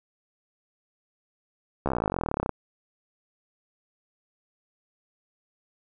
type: slowing click train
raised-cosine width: 1 ms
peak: -12 dBFS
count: 30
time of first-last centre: 1.86-2.493 s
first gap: 14 ms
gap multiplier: 1.03
effects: none